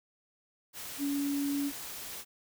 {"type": "tone in noise", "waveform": "sine", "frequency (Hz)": 283.1, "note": "C#4", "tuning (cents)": 37, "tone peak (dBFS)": -29, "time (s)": [0.98, 1.72], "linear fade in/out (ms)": 50, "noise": "white", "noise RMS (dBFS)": -42, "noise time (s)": [0.73, 2.25], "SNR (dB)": 10, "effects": []}